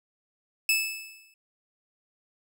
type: tone with exponential decay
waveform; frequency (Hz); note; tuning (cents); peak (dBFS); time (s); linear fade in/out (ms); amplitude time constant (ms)
sawtooth; 2616; E7; -14; -16; 0.69-1.34; 2; 140
effects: none